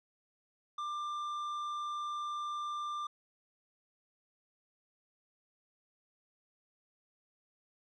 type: tone with tanh clipping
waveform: sine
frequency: 1189 Hz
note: D6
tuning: 21 cents sharp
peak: -37 dBFS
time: 0.78-3.07 s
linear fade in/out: 5 ms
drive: 8 dB
effects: none